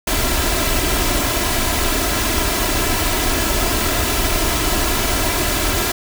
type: noise with comb filter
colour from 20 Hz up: pink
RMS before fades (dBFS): -18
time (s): 0.07-5.92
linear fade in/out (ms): 5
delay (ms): 3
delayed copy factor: +0.6
effects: none